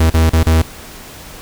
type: tone with dropouts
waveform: 45% pulse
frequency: 80.6 Hz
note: E2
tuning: 38 cents flat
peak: -8 dBFS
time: 0-0.62 s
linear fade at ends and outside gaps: 5 ms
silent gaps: 0.101-0.14 / 0.296-0.332 / 0.431-0.465 s
effects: pink hiss -34 dBFS RMS until 1.41 s